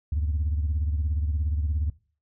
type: beating tone pair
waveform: sine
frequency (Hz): 74 / 91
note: D2 / F#2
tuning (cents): +14 / -28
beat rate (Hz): 17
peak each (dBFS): -22 / -30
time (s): 0.12-1.9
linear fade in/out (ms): 5
effects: noise-tail reverb RT60 0.4 s tail -21 dB re dry + tanh soft clip ceiling -19 dBFS